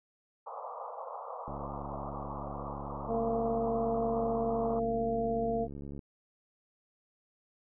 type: band-pass noise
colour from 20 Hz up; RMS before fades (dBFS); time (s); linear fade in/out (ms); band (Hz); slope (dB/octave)
white; -42; 0.46-4.8; 10; 470 to 1200; 96
type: click train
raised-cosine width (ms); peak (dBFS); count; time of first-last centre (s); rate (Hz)
3; -31; 320; 1.48-5.992; 70.7
type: harmonic tone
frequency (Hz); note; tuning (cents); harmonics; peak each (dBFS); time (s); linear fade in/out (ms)
228.8; A#3; -32; 1 / 2 / 3; -35 / -32 / -33; 3.07-5.68; 50
effects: none